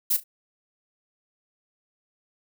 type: noise with echo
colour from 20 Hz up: violet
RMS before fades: -22 dBFS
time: 0.1-0.17 s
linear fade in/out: 10 ms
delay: 35 ms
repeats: 2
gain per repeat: -14 dB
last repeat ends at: 0.24 s
effects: none